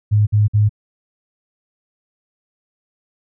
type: tone bursts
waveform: sine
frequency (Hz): 105.2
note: G#2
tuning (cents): +23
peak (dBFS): -10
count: 3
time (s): 0.11-0.694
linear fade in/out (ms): 20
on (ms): 160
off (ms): 52
effects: none